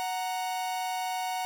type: tone pair together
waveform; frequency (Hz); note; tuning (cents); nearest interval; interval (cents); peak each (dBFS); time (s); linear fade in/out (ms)
45% pulse; 740 / 930.9; F#5 / A#5; 0 / -3; major third; 397; -31 / -36; 0-1.45; 0
effects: none